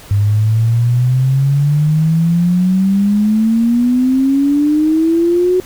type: exponential sweep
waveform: sine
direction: up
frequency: 100 to 370 Hz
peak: -9 dBFS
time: 0.11-5.6 s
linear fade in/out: 0 ms
effects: pink hiss -37 dBFS RMS until 5.65 s